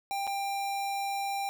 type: tone with dropouts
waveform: square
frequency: 793 Hz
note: G5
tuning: 20 cents sharp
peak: -31 dBFS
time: 0.11-1.49 s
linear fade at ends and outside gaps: 0 ms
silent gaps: 0.269-0.275 s
effects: none